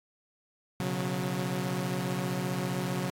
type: chord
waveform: sawtooth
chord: B suspended second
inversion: none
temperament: equal with one note detuned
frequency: 123.47 / 138.59 / 182.34 Hz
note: B2 / C#3 / F#3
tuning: 0 / 0 / -25 cents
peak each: -34 / -30 / -28 dBFS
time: 0.8-3.1 s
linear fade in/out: 0 ms
effects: AAC 64 kbps